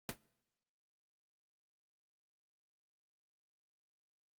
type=noise with exponential decay; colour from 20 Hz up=pink; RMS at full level=-36 dBFS; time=0.09-0.18 s; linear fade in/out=1 ms; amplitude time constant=19 ms; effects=noise-tail reverb RT60 1.0 s tail -23 dB re dry + Opus 48 kbps